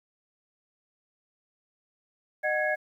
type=tone cluster; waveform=sine; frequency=613 / 744 / 1665 / 2168 Hz; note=D#5 / F#5 / G#6 / C#7; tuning=-26 / +9 / +4 / -39 cents; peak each=-28 / -33 / -28 / -35 dBFS; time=2.43-2.76 s; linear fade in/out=20 ms; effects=10-bit